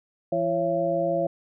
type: harmonic tone with a mistuned harmonic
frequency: 169 Hz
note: E3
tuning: 43 cents sharp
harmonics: 1 / 2 / 3 / 4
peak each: -32 / -30 / -25 / -26 dBFS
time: 0.32-1.27 s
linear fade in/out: 5 ms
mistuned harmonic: 3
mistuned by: +140 cents
effects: none